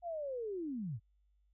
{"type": "linear sweep", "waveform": "sine", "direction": "down", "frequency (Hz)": [715, 92.5], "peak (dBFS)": -37, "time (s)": [0.02, 1], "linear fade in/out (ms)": 50, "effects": ["added 50 Hz sine -69 dBFS peak until 1.53 s"]}